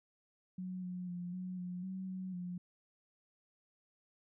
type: tone with pitch steps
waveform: sine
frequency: 184 / 180.6 / 176.5 / 183.4 / 179.3 / 188.5 / 186.5 / 178.3 Hz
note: F#3 / F#3 / F3 / F#3 / F3 / F#3 / F#3 / F3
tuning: -9 / -42 / +19 / -15 / +46 / +32 / +14 / +36 cents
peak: -39 dBFS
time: 0.58-2.58 s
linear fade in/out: 5 ms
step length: 250 ms
effects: none